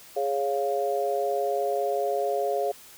sine chord, Db major, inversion second, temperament equal, 415.3 / 554.4 / 698.5 Hz, Ab4 / Db5 / F5, 0 / 0 / 0 cents, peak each -28 dBFS, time 0.16-2.72 s, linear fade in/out 10 ms, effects white hiss -49 dBFS RMS until 2.97 s

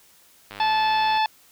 click train, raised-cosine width 0.3 ms, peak -21 dBFS, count 68, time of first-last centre 0.51-1.173 s, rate 101 Hz
harmonic tone, 871 Hz, A5, 18 cents flat, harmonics 1 / 2 / 3 / 4 / 5 / 6, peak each -19 / -30 / -30 / -31 / -34 / -40 dBFS, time 0.6-1.26 s, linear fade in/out 2 ms
effects white hiss -55 dBFS RMS until 1.51 s

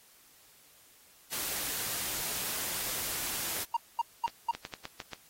white noise, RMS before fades -35 dBFS, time 1.31-3.65 s, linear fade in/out 20 ms
clicks, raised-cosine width 0.2 ms, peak -21 dBFS, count 8, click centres 3.566 / 4.279 / 4.55 / 4.651 / 4.738 / 4.854 / 5.002 / 5.133 s
triangle tone bursts, 932.3 Hz, A#5, in tune, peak -23 dBFS, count 4, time 3.74-4.512 s, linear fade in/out 5 ms, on 28 ms, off 220 ms
effects white hiss -60 dBFS RMS until 5.29 s + AAC 48 kbps

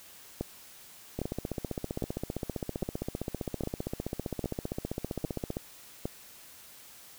two click trains, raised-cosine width 2 ms, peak -18 / -19 dBFS, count 8 / 68, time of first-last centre 0.41-6.055 / 1.19-5.569 s, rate 1.24 / 15.3 Hz, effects white hiss -52 dBFS RMS until 7.18 s

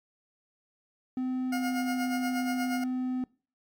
triangle tone with pitch glide, 256.1 to 254.5 Hz, C4 to C4, -37 to -48 cents, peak -26 dBFS, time 1.17-3.24 s, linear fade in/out 2 ms, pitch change -11 cents, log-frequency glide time 1.47-2.02 s
20% pulse tone with tremolo, 715 Hz, F5, 41 cents sharp, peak -26 dBFS, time 1.52-2.84 s, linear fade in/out 5 ms, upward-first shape sine, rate 8.4 Hz, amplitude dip 60%
effects noise-tail reverb RT60 0.4 s tail -23 dB re dry + MP3 96 kbps

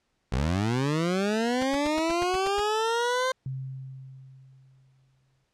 20% pulse linear sweep, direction up, 57.5 to 523.3 Hz, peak -19 dBFS, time 0.32-3.32 s, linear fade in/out 5 ms
pink noise bursts, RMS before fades -34 dBFS, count 9, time 1.61-2.599 s, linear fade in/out 5 ms, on 21 ms, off 100 ms
sine tone with exponential decay, 132.3 Hz, C3, 20 cents sharp, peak -29 dBFS, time 3.46-5.44 s, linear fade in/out 2 ms, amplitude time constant 430 ms
effects pink hiss -74 dBFS RMS until 5.53 s + low-pass 7000 Hz 12 dB/octave

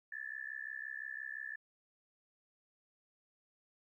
sine tone with amplitude modulation, 1745 Hz, A6, 15 cents flat, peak -37 dBFS, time 0.12-1.56 s, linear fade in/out 5 ms, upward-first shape sine, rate 65.8 Hz, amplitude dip 100%, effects 13-bit

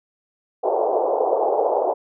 pink band-pass noise, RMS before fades -20 dBFS, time 0.63-1.94 s, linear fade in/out 20 ms, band 400 to 860 Hz, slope 48 dB/octave, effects none

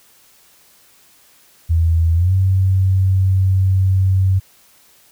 sine tone with pitch glide, 82.6 to 94.88 Hz, E2 to F#2, +4 to +44 cents, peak -11 dBFS, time 1.69-4.4 s, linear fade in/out 20 ms, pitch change +240 cents, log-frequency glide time 2.14-2.33 s, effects white hiss -51 dBFS RMS until 5.11 s

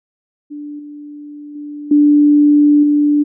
sine tone with level steps, 293.7 Hz, D4, in tune, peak -25 / -29 / -25 / -6 / -9 dBFS, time 0.5-3.24 s, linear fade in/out 20 ms, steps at 0.79 / 1.55 / 1.91 / 2.83 s, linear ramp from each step 5 ms, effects none

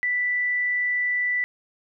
sine tone, 1975.5 Hz, B6, in tune, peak -21 dBFS, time 0.03-1.44 s, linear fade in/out 0 ms, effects none

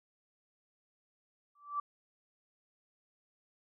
sine tone with exponential growth, 1163 Hz, D6, 17 cents flat, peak -29 dBFS, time 1.55-1.8 s, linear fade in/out 5 ms, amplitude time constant 54 ms, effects none

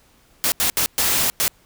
white noise bursts at uneven times, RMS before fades -19 dBFS, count 5, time 0.44-0.52 / 0.6-0.7 / 0.77-0.86 / 0.98-1.3 / 1.4-1.48 s, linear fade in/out 0 ms, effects pink hiss -56 dBFS RMS until 1.65 s

